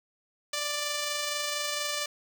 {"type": "tone with amplitude modulation", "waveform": "5% pulse", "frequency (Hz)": 589, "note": "D5", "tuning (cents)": 5, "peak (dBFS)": -17, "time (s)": [0.53, 2.06], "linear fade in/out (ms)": 5, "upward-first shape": "sine", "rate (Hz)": 24.3, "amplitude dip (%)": 25, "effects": []}